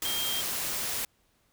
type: tone in noise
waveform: sine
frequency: 3200 Hz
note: G7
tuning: 35 cents sharp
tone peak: -31 dBFS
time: 0.05-0.41 s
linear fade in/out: 2 ms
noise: white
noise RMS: -32 dBFS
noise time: 0.02-1.05 s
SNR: -2 dB
effects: pink hiss -69 dBFS RMS until 1.52 s